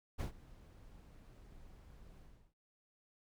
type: noise with ADSR envelope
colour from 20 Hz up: brown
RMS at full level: -35 dBFS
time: 0.18-2.54 s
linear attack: 25 ms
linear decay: 110 ms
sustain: -22 dB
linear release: 340 ms
effects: none